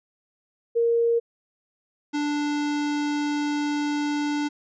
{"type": "tone pair in turn", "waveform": ["sine", "square"], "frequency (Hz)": [466.2, 293.7], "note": ["A#4", "D4"], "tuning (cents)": [0, 0], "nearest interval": "minor sixth", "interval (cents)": 800, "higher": "first", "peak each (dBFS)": [-18, -24], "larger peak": "first", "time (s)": [[0.75, 1.2], [2.13, 4.49]], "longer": "second", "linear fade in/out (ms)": 20, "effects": ["resampled to 16000 Hz"]}